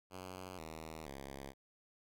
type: tone with pitch steps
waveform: 5% pulse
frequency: 92.5 / 79.6 / 68.5 Hz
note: F#2 / D#2 / C#2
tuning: 0 / +40 / -20 cents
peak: -35 dBFS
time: 0.1-1.54 s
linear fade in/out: 50 ms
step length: 480 ms
effects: none